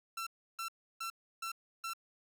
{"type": "tone bursts", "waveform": "sawtooth", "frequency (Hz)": 1347, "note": "E6", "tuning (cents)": 37, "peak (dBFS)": -34, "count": 5, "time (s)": [0.17, 1.935], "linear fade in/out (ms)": 5, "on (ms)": 97, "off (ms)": 320, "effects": []}